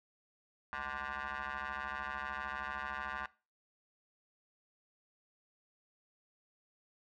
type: ring-modulated tone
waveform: 15% pulse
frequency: 138.59 Hz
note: C#3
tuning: in tune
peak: -29 dBFS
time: 0.73-3.26 s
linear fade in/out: 0 ms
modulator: 1310 Hz
effects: noise-tail reverb RT60 0.3 s tail -18 dB re dry + low-pass 3000 Hz 12 dB/octave